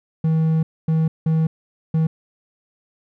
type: tone bursts at uneven times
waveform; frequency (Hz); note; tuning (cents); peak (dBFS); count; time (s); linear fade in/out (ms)
triangle; 160; D#3; +49; -13; 4; 0.24-0.63 / 0.88-1.08 / 1.26-1.47 / 1.94-2.07; 5
effects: none